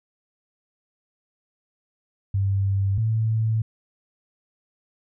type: tone pair in turn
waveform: sine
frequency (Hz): 98.1 / 110.98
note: G2 / A2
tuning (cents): +2 / +15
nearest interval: major second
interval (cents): 213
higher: second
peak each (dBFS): -19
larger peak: neither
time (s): 2.34-2.98 / 2.98-3.62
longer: neither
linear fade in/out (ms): 5
effects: none